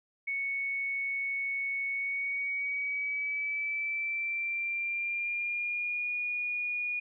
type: tone with pitch glide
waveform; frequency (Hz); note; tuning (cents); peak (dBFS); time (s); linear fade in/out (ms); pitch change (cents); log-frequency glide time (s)
sine; 2217 to 2446; C#7 to D#7; 0 to -30; -30; 0.27-7; 10; +170; 1.9-6.12
effects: none